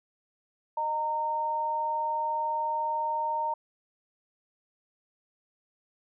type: tone pair together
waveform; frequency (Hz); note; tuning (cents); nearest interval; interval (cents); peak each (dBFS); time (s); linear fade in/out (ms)
sine; 614 / 920; D#5 / A#5; -23 / -23; perfect fifth; 700; -36 / -27; 0.77-3.54; 5
effects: none